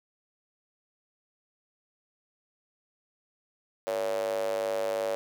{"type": "tone with high-pass filter", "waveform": "square", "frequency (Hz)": 51.4, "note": "G#1", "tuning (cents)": -17, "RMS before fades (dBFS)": -30, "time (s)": [3.87, 5.15], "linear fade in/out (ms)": 0, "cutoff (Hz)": 540, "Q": 9, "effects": []}